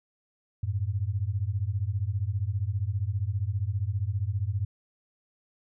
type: beating tone pair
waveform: sine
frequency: 92.5 / 107.5 Hz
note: F#2 / A2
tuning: 0 / -40 cents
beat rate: 15 Hz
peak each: -29 dBFS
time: 0.63-4.65 s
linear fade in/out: 5 ms
effects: none